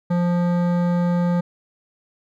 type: tone with hard clipping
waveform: sine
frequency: 175 Hz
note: F3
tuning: 4 cents sharp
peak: -19 dBFS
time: 0.1-1.41 s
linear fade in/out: 10 ms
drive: 14 dB
effects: none